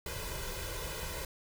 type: noise with comb filter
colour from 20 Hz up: pink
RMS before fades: -39 dBFS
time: 0.06-1.25 s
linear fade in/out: 2 ms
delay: 2 ms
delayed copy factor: +1
effects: none